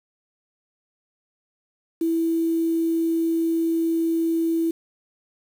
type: tone with quantisation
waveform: sine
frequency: 329.6 Hz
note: E4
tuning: in tune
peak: -19 dBFS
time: 2.01-4.71 s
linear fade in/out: 5 ms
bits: 7
effects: none